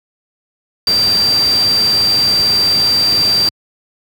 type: tone in noise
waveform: sine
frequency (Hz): 4699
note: D8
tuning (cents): 0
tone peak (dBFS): -10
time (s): 0.87-3.49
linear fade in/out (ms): 2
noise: pink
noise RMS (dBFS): -23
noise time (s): 0.87-3.49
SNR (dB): +10
effects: high-pass 80 Hz 12 dB/octave